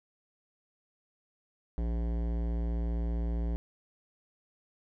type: tone with hard clipping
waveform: sine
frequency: 57.6 Hz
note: A#1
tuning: 20 cents flat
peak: -31 dBFS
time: 1.78-3.56 s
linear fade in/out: 0 ms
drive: 17 dB
effects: none